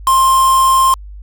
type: tone with quantisation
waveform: triangle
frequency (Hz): 1055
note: C6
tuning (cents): +14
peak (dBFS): -6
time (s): 0.07-0.94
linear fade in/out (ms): 2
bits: 3
effects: added 50 Hz sine -29 dBFS peak until 1.22 s